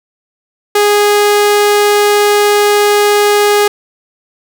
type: tone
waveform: sawtooth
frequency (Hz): 413.2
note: G#4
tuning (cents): -9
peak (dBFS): -3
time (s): 0.75-3.68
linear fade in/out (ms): 5
effects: none